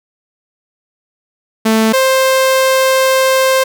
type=tone pair in turn; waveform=sawtooth; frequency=221.2 / 526.1 Hz; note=A3 / C5; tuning=+9 / +9 cents; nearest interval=octave + minor third; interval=1500 cents; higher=second; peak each=-5 dBFS; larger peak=neither; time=1.65-1.93 / 1.93-3.64 s; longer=second; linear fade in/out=10 ms; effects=none